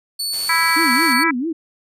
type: tone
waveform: sawtooth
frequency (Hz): 4456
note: C#8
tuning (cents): +8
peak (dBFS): -18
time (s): 0.19-1.24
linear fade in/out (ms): 10
type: noise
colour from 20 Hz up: white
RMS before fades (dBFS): -33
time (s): 0.32-1.14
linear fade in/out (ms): 20
type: harmonic tone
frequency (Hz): 329.6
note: E4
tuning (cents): 0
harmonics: 3 / 4 / 5 / 6 / 7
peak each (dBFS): -21 / -21 / -21 / -21 / -21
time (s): 0.49-1.31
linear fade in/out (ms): 5
type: tone with vibrato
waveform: sine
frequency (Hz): 285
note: C#4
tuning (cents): +48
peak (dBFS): -19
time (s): 0.76-1.53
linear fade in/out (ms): 10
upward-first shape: sine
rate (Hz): 4.5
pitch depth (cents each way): 290
effects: resampled to 32000 Hz